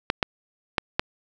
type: clicks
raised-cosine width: 0.3 ms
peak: -4 dBFS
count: 4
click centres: 0.101 / 0.228 / 0.782 / 0.995 s
effects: none